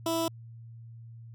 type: tone with notch filter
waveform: 15% pulse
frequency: 329.5 Hz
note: E4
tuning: 1 cent flat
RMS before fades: -29 dBFS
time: 0.06-0.28 s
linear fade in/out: 2 ms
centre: 1700 Hz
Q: 1.1
effects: added 115 Hz sine -44 dBFS peak until 1.34 s